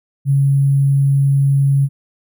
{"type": "tone with sample-and-hold", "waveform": "sine", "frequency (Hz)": 138.59, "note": "C#3", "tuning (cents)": 0, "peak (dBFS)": -10, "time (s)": [0.25, 1.89], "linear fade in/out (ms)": 50, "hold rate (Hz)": 11025, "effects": []}